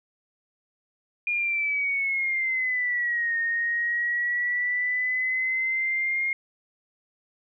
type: exponential two-way sweep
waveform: sine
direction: down then up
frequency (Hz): 2433 to 1844 to 2136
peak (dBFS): -23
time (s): 1.27-6.33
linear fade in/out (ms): 2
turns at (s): 3.38
effects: none